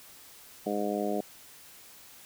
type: harmonic tone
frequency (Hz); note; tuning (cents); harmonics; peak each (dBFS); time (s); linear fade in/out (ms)
103.3; G#2; -9; 2 / 3 / 4 / 5 / 6 / 7; -34 / -35 / -34 / -37 / -35 / -36; 0.66-1.21; 5
effects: white hiss -52 dBFS RMS until 2.25 s